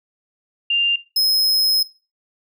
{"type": "tone pair in turn", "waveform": ["sine", "45% pulse"], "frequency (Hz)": [2794, 5130], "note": ["F7", "E8"], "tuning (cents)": [0, -48], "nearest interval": "major seventh", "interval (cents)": 1052, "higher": "second", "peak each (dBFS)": -15, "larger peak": "neither", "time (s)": [[0.7, 0.96], [1.16, 1.83]], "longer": "second", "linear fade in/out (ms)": 5, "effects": ["noise-tail reverb RT60 0.3 s tail -18 dB re dry"]}